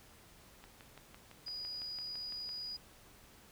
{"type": "click train", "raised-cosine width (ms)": 0.3, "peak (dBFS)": -36, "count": 12, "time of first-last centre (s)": [0.64, 2.492], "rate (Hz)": 5.94}
{"type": "tone", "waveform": "sine", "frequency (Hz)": 4915, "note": "D#8", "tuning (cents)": -22, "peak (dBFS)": -40, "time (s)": [1.46, 2.77], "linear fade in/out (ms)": 10}
{"effects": ["pink hiss -60 dBFS RMS until 3.51 s"]}